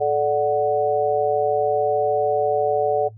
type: chord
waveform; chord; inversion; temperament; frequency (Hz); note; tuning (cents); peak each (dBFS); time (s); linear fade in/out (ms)
sine; D major; second; equal with one note detuned; 433.9 / 587.3 / 740; A4 / D5 / F#5; -24 / 0 / 0; -21; 0-3.09; 20
effects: noise-tail reverb RT60 0.1 s tail -18 dB re dry + added 109 Hz sine -39 dBFS peak until 3.17 s